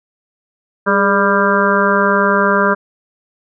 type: harmonic tone with a mistuned harmonic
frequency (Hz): 198.4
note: G3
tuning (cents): +21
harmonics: 1 / 2 / 3 / 5 / 6 / 7 / 8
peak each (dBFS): -18 / -18 / -18 / -18 / -18 / -18 / -18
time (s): 0.86-2.75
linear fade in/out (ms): 20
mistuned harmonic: 2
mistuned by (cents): +51
effects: none